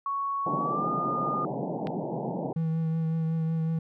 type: tone with pitch glide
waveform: sine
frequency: 1111 to 1218.6 Hz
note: C#6 to D#6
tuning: +4 to -36 cents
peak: -27 dBFS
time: 0.06-1.45 s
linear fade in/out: 2 ms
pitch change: +160 cents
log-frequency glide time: 0.56-0.88 s
type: band-pass noise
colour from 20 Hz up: pink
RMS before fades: -32 dBFS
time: 0.46-2.53 s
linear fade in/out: 5 ms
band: 130 to 910 Hz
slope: 96 dB/octave
type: click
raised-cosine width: 0.3 ms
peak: -21 dBFS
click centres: 1.871 s
type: tone with vibrato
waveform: triangle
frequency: 161.8 Hz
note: E3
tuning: 32 cents flat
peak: -23 dBFS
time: 2.56-3.79 s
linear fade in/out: 5 ms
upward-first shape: triangle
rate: 5.4 Hz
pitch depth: 21 cents each way
effects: none